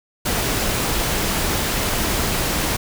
pink noise, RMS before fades -21 dBFS, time 0.25-2.77 s, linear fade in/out 10 ms, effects none

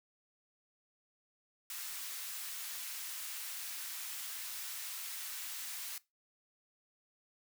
white high-pass noise, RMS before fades -43 dBFS, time 1.7-5.98 s, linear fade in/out 2 ms, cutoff 1300 Hz, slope 12 dB/octave, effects noise-tail reverb RT60 0.2 s tail -19 dB re dry

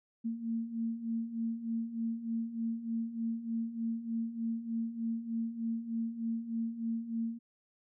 sine beating tone pair, 226.2 / 229.5 Hz, A3 / A#3, +48 / -27 cents, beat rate 3.3 Hz, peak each -39 / -34 dBFS, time 0.24-7.39 s, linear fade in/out 20 ms, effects none

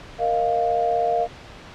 sine chord, Bb suspended fourth, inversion none, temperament equal, 466.2 / 622.3 / 698.5 Hz, Bb4 / Eb5 / F5, 0 / 0 / 0 cents, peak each -25 / -26 / -20 dBFS, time 0.18-1.28 s, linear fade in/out 50 ms, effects pink hiss -41 dBFS RMS until 1.74 s + low-pass 4000 Hz 12 dB/octave

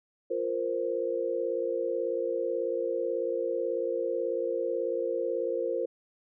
sine chord, F suspended fourth, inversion none, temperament just, 349.2 / 465.6 / 523.8 Hz, F4 / Bb4 / C5, 0 / -2 / +2 cents, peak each -34 / -31 / -31 dBFS, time 0.3-5.86 s, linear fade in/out 10 ms, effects none

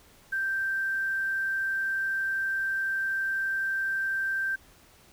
sine tone with quantisation, 1568 Hz, G6, in tune, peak -26 dBFS, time 0.32-4.56 s, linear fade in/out 10 ms, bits 9, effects pink hiss -57 dBFS RMS until 5.12 s

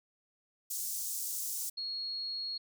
pink high-pass noise, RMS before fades -37 dBFS, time 0.7-1.7 s, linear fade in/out 10 ms, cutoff 6200 Hz, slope 24 dB/octave
sine tone, 4308 Hz, C8, 50 cents sharp, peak -35 dBFS, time 1.77-2.58 s, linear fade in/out 10 ms
effects none

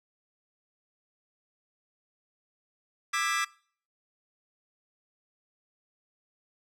sawtooth chord, E dominant seventh, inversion third, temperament just, 1186.7 / 1318.5 / 1648.1 / 1977.8 Hz, D6 / E6 / G#6 / B6, +18 / 0 / -14 / +2 cents, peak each -27 / -29 / -30 / -28 dBFS, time 3.13-3.45 s, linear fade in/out 10 ms, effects noise-tail reverb RT60 0.5 s tail -23 dB re dry + low-pass 9000 Hz 12 dB/octave

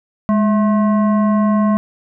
sine tone with frequency modulation, 207.7 Hz, G#3, in tune, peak -11 dBFS, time 0.29-1.77 s, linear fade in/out 0 ms, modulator 864 Hz, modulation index 0.61, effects none

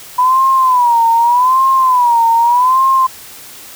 sine tone with vibrato, 987.8 Hz, B5, in tune, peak -7 dBFS, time 0.18-3.07 s, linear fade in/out 10 ms, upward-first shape sine, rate 0.83 Hz, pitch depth 130 cents each way, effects white hiss -34 dBFS RMS until 3.75 s

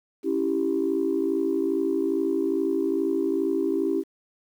sine chord, C# diminished, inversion none, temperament equal, 277.2 / 329.6 / 392 Hz, C#4 / E4 / G4, 0 / 0 / 0 cents, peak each -27 / -25 / -25 dBFS, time 0.23-4.04 s, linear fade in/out 50 ms, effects tanh soft clip ceiling -14 dBFS + 9-bit

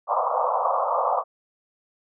white band-pass noise, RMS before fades -23 dBFS, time 0.07-1.24 s, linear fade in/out 50 ms, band 500 to 1200 Hz, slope 96 dB/octave, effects none

